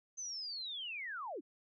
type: linear sweep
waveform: sine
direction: down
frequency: 6272 to 237.3 Hz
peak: -40 dBFS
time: 0.17-1.41 s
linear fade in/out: 20 ms
effects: none